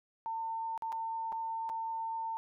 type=tone with dropouts; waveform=sine; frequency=902 Hz; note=A5; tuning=43 cents sharp; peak=-34 dBFS; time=0.26-2.37 s; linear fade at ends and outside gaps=0 ms; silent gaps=0.777-0.822 / 0.921-0.926 / 1.321-1.326 / 1.692-1.698 s; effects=none